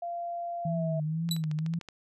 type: tone with pitch glide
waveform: sine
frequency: 690 to 647.5 Hz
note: F5 to E5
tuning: -21 to -31 cents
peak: -32 dBFS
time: 0.02-1 s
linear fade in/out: 5 ms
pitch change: -110 cents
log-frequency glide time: 0.65-0.81 s
type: tone with vibrato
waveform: sine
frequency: 160.2 Hz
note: E3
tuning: 49 cents flat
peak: -28 dBFS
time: 0.65-1.79 s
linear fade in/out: 5 ms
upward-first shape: triangle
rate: 2 Hz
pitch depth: 98 cents each way
type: click train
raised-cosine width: 0.2 ms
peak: -27 dBFS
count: 9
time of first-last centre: 1.29-1.887 s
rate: 13.4 Hz
type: tone with exponential decay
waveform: sawtooth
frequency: 3951 Hz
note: B7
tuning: in tune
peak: -22 dBFS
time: 1.31-1.42 s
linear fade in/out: 2 ms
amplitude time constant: 23 ms
effects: resampled to 32000 Hz